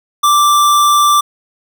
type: tone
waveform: square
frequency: 1174.7 Hz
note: D6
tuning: in tune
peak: -8 dBFS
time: 0.23-1.21 s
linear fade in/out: 10 ms
effects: none